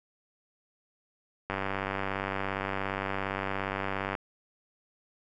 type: click train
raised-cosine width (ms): 0.5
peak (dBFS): -16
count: 259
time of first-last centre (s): 1.5-4.152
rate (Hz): 97.3
effects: none